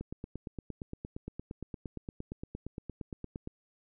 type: click train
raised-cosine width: 3 ms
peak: -26 dBFS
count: 31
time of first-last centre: 0.01-3.474 s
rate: 8.66 Hz
effects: none